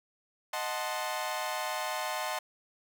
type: chord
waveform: sawtooth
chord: D# diminished seventh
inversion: none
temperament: equal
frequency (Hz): 622.3 / 740 / 880 / 1046.5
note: D#5 / F#5 / A5 / C6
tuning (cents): 0 / 0 / 0 / 0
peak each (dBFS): -34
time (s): 0.53-2.39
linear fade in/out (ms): 5
effects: none